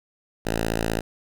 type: tone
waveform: 5% pulse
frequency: 55.7 Hz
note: A1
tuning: 22 cents sharp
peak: -12 dBFS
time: 0.45-1.01 s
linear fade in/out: 10 ms
effects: none